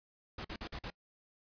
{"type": "noise bursts", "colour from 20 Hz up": "pink", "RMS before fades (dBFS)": -42, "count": 5, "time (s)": [0.38, 0.903], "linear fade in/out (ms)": 5, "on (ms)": 67, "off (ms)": 47, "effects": ["noise-tail reverb RT60 0.1 s tail -24 dB re dry", "resampled to 11025 Hz"]}